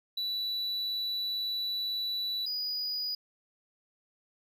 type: tone pair in turn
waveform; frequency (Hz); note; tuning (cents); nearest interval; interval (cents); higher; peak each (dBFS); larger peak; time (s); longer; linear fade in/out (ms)
triangle; 3951 / 4926; B7 / D#8; 0 / -18; major third; 382; second; -29 / -30; first; 0.17-2.46 / 2.46-3.15; first; 5
effects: none